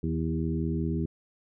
harmonic tone with a mistuned harmonic, 80.3 Hz, E2, 45 cents flat, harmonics 1 / 2 / 3 / 4 / 5, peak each -32 / -30 / -33 / -34 / -38 dBFS, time 0.03-1.06 s, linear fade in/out 5 ms, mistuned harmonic 4, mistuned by +26 cents, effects none

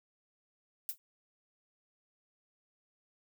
violet noise with exponential decay, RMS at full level -32 dBFS, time 0.89-0.98 s, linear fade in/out 0 ms, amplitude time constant 18 ms, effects none

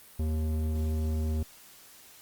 square tone with low-pass filter, 78.1 Hz, D#2, 7 cents sharp, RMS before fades -29 dBFS, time 0.19-1.43 s, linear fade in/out 5 ms, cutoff 420 Hz, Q 0.73, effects white hiss -53 dBFS RMS until 2.21 s + Opus 32 kbps

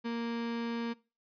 35% pulse tone, 233.1 Hz, A#3, in tune, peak -31 dBFS, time 0.04-0.94 s, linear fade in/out 20 ms, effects noise-tail reverb RT60 0.3 s tail -21 dB re dry + resampled to 11025 Hz

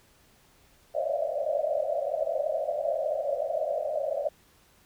pink band-pass noise, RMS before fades -29 dBFS, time 0.94-4.29 s, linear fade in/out 10 ms, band 550 to 670 Hz, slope 96 dB/octave, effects pink hiss -61 dBFS RMS until 4.85 s

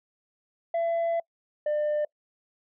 sine tone pair in turn, 672 / 598.7 Hz, E5 / D5, +33 / +33 cents, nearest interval major second, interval 200 cents, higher first, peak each -21 dBFS, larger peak neither, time 0.74-1.2 / 1.66-2.05 s, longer first, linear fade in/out 5 ms, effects noise-tail reverb RT60 0.1 s tail -26 dB re dry + tanh soft clip ceiling -23 dBFS

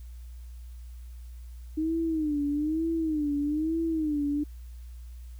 sine tone with vibrato, 307.8 Hz, D#4, 19 cents flat, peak -25 dBFS, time 1.77-4.44 s, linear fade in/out 10 ms, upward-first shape sine, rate 1.1 Hz, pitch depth 120 cents each way, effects added 60 Hz sine -40 dBFS peak until 5.39 s + white hiss -63 dBFS RMS until 5.39 s

